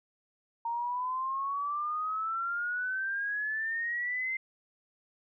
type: exponential sweep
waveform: sine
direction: up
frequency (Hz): 923 to 2091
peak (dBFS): -30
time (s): 0.65-4.37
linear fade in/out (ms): 5
effects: none